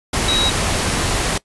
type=tone in noise; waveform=sine; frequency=3836 Hz; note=A#7; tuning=49 cents sharp; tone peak=-16 dBFS; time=0.28-0.5 s; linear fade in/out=5 ms; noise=pink; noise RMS=-19 dBFS; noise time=0.13-1.38 s; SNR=0 dB; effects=noise-tail reverb RT60 0.1 s tail -20 dB re dry + resampled to 24000 Hz